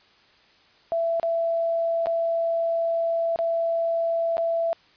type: tone with dropouts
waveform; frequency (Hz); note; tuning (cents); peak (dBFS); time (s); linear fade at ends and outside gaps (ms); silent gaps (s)
sine; 667; E5; +20; -21; 0.92-4.73; 0; 1.198-1.23 / 2.059-2.069 / 3.36-3.389 / 4.37-4.38
effects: white hiss -57 dBFS RMS until 4.96 s + resampled to 11025 Hz